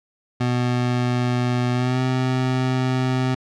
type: tone with pitch glide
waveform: 25% pulse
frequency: 123.47 to 128.79 Hz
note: B2 to C3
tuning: 0 to -27 cents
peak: -15 dBFS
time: 0.4-3.35 s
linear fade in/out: 10 ms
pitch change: +73 cents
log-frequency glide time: 1.73-2.01 s
effects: low-pass 5000 Hz 12 dB/octave